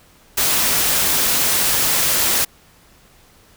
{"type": "noise", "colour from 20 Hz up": "white", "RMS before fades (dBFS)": -17, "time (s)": [0.37, 2.45], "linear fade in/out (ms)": 10, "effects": ["pink hiss -51 dBFS RMS until 3.56 s"]}